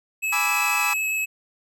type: tone with vibrato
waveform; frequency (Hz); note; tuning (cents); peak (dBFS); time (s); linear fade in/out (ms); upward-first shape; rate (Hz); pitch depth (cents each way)
square; 2583; E7; -36; -23; 0.22-1.26; 20; sine; 7.9; 8
type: chord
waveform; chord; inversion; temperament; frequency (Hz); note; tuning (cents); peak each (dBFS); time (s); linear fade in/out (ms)
30% pulse; E dominant seventh; first; equal; 830.6 / 987.8 / 1174.7 / 1318.5; G#5 / B5 / D6 / E6; 0 / 0 / 0 / 0; -26; 0.32-0.94; 10
effects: none